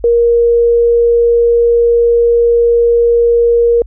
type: tone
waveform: sine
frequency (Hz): 470.7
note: A#4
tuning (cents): +17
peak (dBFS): -6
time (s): 0.04-3.82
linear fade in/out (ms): 2
effects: added 50 Hz sine -28 dBFS peak until 3.86 s